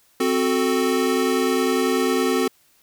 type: chord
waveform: square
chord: F# diminished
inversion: second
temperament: equal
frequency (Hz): 261.6 / 370 / 440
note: C4 / F#4 / A4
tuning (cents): 0 / 0 / 0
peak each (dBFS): -23 / -23 / -24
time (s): 0.2-2.48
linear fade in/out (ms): 5
effects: white hiss -59 dBFS RMS until 2.82 s